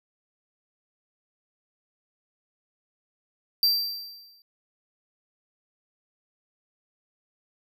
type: tone with exponential decay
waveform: square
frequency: 4699 Hz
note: D8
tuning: in tune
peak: -17 dBFS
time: 3.63-4.42 s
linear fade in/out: 1 ms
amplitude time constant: 170 ms
effects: none